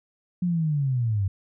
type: linear sweep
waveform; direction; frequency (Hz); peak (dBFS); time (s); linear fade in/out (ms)
sine; down; 181.5 to 92.9; -21; 0.42-1.28; 5
effects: none